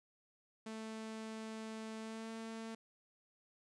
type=tone with pitch glide; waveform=sawtooth; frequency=220.6 to 224.6 Hz; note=A3 to A3; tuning=+5 to +36 cents; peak=-40 dBFS; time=0.66-2.75 s; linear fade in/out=5 ms; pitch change=+31 cents; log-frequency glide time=1.99-2.3 s; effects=resampled to 22050 Hz + 12-bit